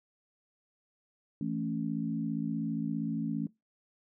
sine chord, A major, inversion second, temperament equal, 164.81 / 220 / 277.2 Hz, E3 / A3 / C#4, 0 / 0 / 0 cents, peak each -36 / -34 / -35 dBFS, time 1.41-3.47 s, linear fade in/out 2 ms, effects noise-tail reverb RT60 0.2 s tail -22 dB re dry

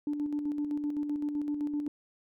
sine tone with tremolo, 293.7 Hz, D4, in tune, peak -27 dBFS, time 0.07-1.88 s, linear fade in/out 2 ms, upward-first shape square, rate 7.8 Hz, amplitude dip 45%, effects tanh soft clip ceiling -24 dBFS

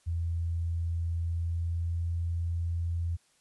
sine tone with pitch glide, 84 to 84.73 Hz, E2 to E2, +33 to +48 cents, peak -28 dBFS, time 0.06-3.17 s, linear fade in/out 20 ms, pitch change +15 cents, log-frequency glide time 1.21-2.1 s, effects white hiss -67 dBFS RMS until 3.4 s + resampled to 24000 Hz

